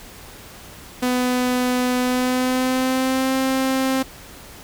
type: tone with pitch glide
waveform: sawtooth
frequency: 249.9 to 264 Hz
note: B3 to C4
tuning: +21 to +16 cents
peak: -14 dBFS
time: 1.02-4.03 s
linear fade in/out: 10 ms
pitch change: +95 cents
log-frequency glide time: 1.99-3.35 s
effects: pink hiss -41 dBFS RMS until 4.63 s